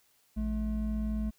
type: tone pair together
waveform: triangle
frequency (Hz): 56.92 / 214.9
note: A#1 / A3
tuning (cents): -41 / -41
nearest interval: octave + major seventh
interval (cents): 2300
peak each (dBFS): -30 / -30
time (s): 0.36-1.31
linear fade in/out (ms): 20
effects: white hiss -68 dBFS RMS until 1.38 s